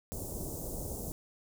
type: band-stop noise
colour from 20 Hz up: pink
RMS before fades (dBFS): -39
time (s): 0.12-1.12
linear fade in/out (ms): 0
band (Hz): 670 to 7100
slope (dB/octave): 24
effects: none